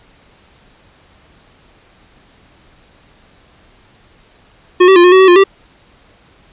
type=tone with pitch steps; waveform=square; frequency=361.6 / 383.2 / 348.9 / 359.5 / 376.6 / 379.9 / 352.4 / 390.2 Hz; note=F#4 / G4 / F4 / F#4 / F#4 / F#4 / F4 / G4; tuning=-40 / -39 / -2 / -50 / +31 / +46 / +16 / -8 cents; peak=-4 dBFS; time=4.8-5.44 s; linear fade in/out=10 ms; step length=80 ms; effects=pink hiss -48 dBFS RMS until 6.52 s + resampled to 8000 Hz